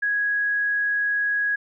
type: tone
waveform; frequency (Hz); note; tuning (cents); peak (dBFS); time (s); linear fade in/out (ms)
sine; 1661.2; G#6; 0; -20; 0.02-1.56; 10
effects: none